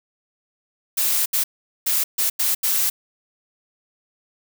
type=noise bursts at uneven times; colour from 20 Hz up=blue; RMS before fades=-20 dBFS; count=6; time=0.97-1.26 / 1.33-1.44 / 1.86-2.04 / 2.18-2.3 / 2.39-2.55 / 2.63-2.9 s; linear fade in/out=10 ms; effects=none